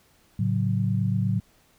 sine chord, F# minor, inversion first, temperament equal, 110 / 138.59 / 185 Hz, A2 / C#3 / F#3, 0 / 0 / 0 cents, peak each -24 / -28 / -26 dBFS, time 0.39-1.4 s, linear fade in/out 5 ms, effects pink hiss -61 dBFS RMS until 1.78 s

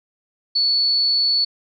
sine tone, 4435 Hz, C#8, in tune, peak -15 dBFS, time 0.55-1.45 s, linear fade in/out 10 ms, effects none

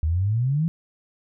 sine exponential sweep, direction up, 75 to 170 Hz, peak -19 dBFS, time 0.03-0.68 s, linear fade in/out 0 ms, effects none

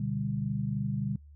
sine chord, G major, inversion first, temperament equal with one note detuned, 123.47 / 146.83 / 198.85 Hz, B2 / D3 / G3, 0 / 0 / +25 cents, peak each -33 dBFS, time 0-1.16 s, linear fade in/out 5 ms, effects noise-tail reverb RT60 0.1 s tail -23 dB re dry + added 73 Hz sine -49 dBFS peak until 1.35 s

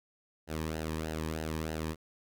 sawtooth tone with flanger, 79 Hz, D#2, 27 cents sharp, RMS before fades -36 dBFS, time 0.47-1.96 s, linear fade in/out 50 ms, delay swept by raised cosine 0.86 to 1.46 ms, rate 3.2 Hz, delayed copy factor -0.7, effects none

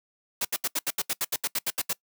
white noise bursts, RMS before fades -27 dBFS, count 14, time 0.41-1.931 s, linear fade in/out 5 ms, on 39 ms, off 75 ms, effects noise-tail reverb RT60 0.1 s tail -23 dB re dry + high-pass 150 Hz 12 dB/octave

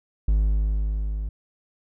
triangle tone with level ramp, 51.91 Hz, G#1, in tune, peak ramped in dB -14 to -24 dBFS, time 0.28-1.29 s, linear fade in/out 5 ms, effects none

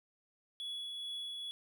triangle tone with tremolo, 3384 Hz, G#7, 32 cents sharp, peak -37 dBFS, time 0.6-1.51 s, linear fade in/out 0 ms, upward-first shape triangle, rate 2.3 Hz, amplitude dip 25%, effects none

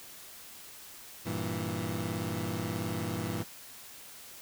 20% pulse chord, E diminished, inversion first, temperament equal, 98 / 116.54 / 164.81 Hz, G2 / Bb2 / E3, 0 / 0 / 0 cents, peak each -32 dBFS, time 1.25-3.44 s, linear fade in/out 20 ms, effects white hiss -49 dBFS RMS until 4.41 s

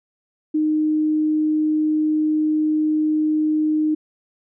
sine tone, 308 Hz, D#4, 17 cents flat, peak -16 dBFS, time 0.54-3.95 s, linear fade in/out 10 ms, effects none

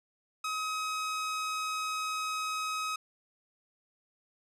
sawtooth tone, 1269 Hz, D#6, 34 cents sharp, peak -28 dBFS, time 0.44-2.96 s, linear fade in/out 5 ms, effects low-pass 10000 Hz 12 dB/octave

